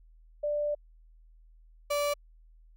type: tone pair in turn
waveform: sine / 35% pulse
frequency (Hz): 590 / 580.5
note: D5 / D5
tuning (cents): +8 / -20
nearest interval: unison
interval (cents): 28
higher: first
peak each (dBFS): -27 / -25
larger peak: second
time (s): 0.43-0.75 / 1.9-2.14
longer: first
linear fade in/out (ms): 10
effects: added 40 Hz sine -54 dBFS peak until 2.76 s